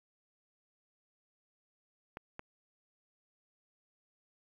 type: clicks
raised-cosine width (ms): 0.5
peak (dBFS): -27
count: 2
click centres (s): 2.171 / 2.394
effects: 10-bit